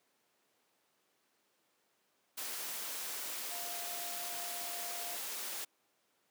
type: tone in noise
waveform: sine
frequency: 698.5 Hz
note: F5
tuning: in tune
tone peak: -47 dBFS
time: 3.51-5.16 s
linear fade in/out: 10 ms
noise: white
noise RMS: -41 dBFS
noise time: 2.37-5.65 s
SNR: -9 dB
effects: pink hiss -75 dBFS RMS until 6.3 s + high-pass 300 Hz 12 dB/octave